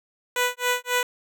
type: tone with tremolo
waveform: 10% pulse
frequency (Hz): 493.9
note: B4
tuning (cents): 0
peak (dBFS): -11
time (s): 0.36-1.03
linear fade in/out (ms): 2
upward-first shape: sine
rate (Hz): 3.7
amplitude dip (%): 100
effects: none